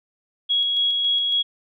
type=tone with tremolo; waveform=sine; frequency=3322 Hz; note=G#7; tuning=in tune; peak=-17 dBFS; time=0.49-1.43 s; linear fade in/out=20 ms; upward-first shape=square; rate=3.6 Hz; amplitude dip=25%; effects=none